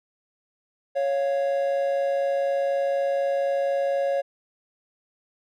triangle tone pair together, 554.4 / 698.5 Hz, C#5 / F5, 0 / 0 cents, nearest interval major third, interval 400 cents, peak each -20 / -28 dBFS, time 0.95-4.22 s, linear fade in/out 20 ms, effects none

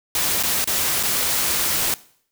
white noise with dropouts, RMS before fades -21 dBFS, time 0.15-1.94 s, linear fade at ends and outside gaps 1 ms, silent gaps 0.428-0.435 / 0.643-0.674 / 1.029-1.034 s, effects noise-tail reverb RT60 0.6 s tail -20 dB re dry

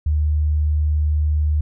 sine tone, 75.6 Hz, D#2, 49 cents flat, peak -15 dBFS, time 0.06-1.61 s, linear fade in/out 5 ms, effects none

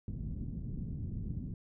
white low-pass noise, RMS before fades -39 dBFS, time 0.08-1.54 s, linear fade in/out 2 ms, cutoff 200 Hz, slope 24 dB/octave, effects none

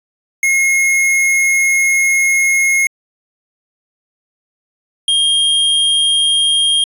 square tone pair in turn, 2158 / 3226 Hz, C#7 / G7, -47 / +49 cents, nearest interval perfect fifth, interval 696 cents, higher second, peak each -11 dBFS, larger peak neither, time 0.43-2.87 / 5.08-6.84 s, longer first, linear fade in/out 2 ms, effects resampled to 32000 Hz

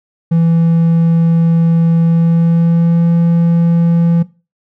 triangle tone with pitch glide, 166.2 to 168.81 Hz, E3 to E3, +15 to +41 cents, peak -6 dBFS, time 0.31-4.23 s, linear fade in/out 10 ms, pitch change +26 cents, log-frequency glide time 2.02-3.09 s, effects noise-tail reverb RT60 0.3 s tail -18 dB re dry

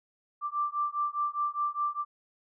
sine beating tone pair, 1174.7 / 1179.6 Hz, D6 / D6, 0 / +7 cents, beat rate 4.9 Hz, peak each -31 dBFS, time 0.41-2.05 s, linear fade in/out 50 ms, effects none

